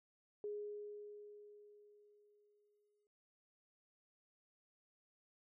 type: tone with exponential decay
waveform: sine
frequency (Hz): 415.3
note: G#4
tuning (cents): 0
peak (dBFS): -40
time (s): 0.44-3.07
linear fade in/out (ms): 1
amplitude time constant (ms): 570
effects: none